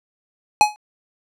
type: tone with exponential decay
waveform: square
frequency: 842 Hz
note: G#5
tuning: 24 cents sharp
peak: -6 dBFS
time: 0.61-0.76 s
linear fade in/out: 0 ms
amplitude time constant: 32 ms
effects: low-pass 9000 Hz 12 dB/octave